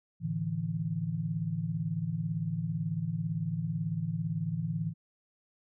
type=chord; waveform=sine; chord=A suspended fourth; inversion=none; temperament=equal; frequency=110 / 146.83 / 164.81 Hz; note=A2 / D3 / E3; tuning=0 / 0 / 0 cents; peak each=-37 / -36 / -32 dBFS; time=0.2-4.94 s; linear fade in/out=50 ms; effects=none